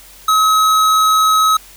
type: tone with hard clipping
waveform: sine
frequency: 1279 Hz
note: D#6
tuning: 47 cents sharp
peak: -11 dBFS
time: 0.28-1.57 s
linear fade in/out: 5 ms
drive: 16 dB
effects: added 45 Hz sine -46 dBFS peak until 1.76 s + white hiss -41 dBFS RMS until 1.76 s